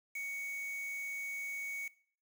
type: tone with quantisation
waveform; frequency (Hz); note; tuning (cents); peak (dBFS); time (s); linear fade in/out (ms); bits
triangle; 2231; C#7; +11; -36; 0.15-1.88; 5; 8
effects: noise-tail reverb RT60 0.5 s tail -20 dB re dry